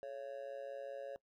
triangle tone with amplitude modulation, 554.4 Hz, C#5, in tune, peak -37 dBFS, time 0.03-1.16 s, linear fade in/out 0 ms, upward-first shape sine, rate 125 Hz, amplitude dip 85%, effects noise-tail reverb RT60 0.1 s tail -21 dB re dry

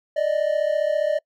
triangle tone pair together, 587.4 / 622.3 Hz, D5 / D#5, 0 / 0 cents, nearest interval minor second, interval 100 cents, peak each -20 dBFS, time 0.16-1.19 s, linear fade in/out 10 ms, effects noise-tail reverb RT60 0.1 s tail -25 dB re dry

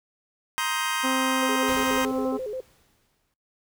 25% pulse chord, C minor seventh, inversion third, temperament just, 941.9 / 1046.5 / 1255.8 / 1569.8 Hz, Bb5 / C6 / Eb6 / G6, +18 / 0 / +16 / +2 cents, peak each -27 dBFS, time 0.58-2.05 s, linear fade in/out 0 ms
harmonic tone, 261.6 Hz, C4, in tune, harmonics 1 / 2 / 3 / 4 / 5, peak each -26 / -32 / -36 / -38 / -40 dBFS, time 1.03-2.38 s, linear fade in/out 20 ms
sine tone with vibrato, 466.7 Hz, A#4, 2 cents sharp, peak -29 dBFS, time 1.42-2.61 s, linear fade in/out 10 ms, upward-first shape square, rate 7.2 Hz, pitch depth 180 cents each way
pink noise with exponential decay, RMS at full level -35 dBFS, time 1.68-3.34 s, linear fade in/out 2 ms, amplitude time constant 360 ms
effects noise-tail reverb RT60 0.3 s tail -23 dB re dry

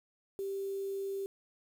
sine tone with quantisation, 392 Hz, G4, in tune, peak -34 dBFS, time 0.39-1.26 s, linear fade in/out 0 ms, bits 9, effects none

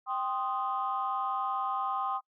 sine chord, C minor, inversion second, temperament equal, 784 / 1046.5 / 1244.5 Hz, G5 / C6 / Eb6, 0 / 0 / 0 cents, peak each -33 dBFS, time 0.06-2.21 s, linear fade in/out 50 ms, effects noise-tail reverb RT60 0.1 s tail -26 dB re dry + tanh soft clip ceiling -21 dBFS

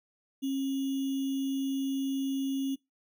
sine tone with sample-and-hold, 270.8 Hz, C#4, 40 cents flat, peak -28 dBFS, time 0.42-2.76 s, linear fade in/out 20 ms, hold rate 3150 Hz, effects noise-tail reverb RT60 0.2 s tail -22 dB re dry

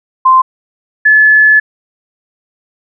sine tone pair in turn, 1041 / 1722.5 Hz, C6 / A6, -9 / -37 cents, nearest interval major sixth, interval 872 cents, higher second, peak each -3 dBFS, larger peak neither, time 0.25-0.42 / 1.05-1.6 s, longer second, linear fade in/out 10 ms, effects none

